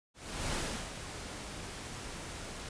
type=noise with ADSR envelope; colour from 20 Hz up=pink; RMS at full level=-34 dBFS; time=0.14-2.69 s; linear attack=400 ms; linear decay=340 ms; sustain=-9 dB; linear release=4 ms; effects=resampled to 22050 Hz